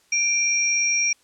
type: tone pair together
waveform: sine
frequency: 2372 / 5651 Hz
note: D7 / F8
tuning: +17 / +20 cents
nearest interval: octave + minor third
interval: 1503 cents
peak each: -21 dBFS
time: 0.12-1.13 s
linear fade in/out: 5 ms
effects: white hiss -60 dBFS RMS until 1.23 s + low-pass 9000 Hz 12 dB/octave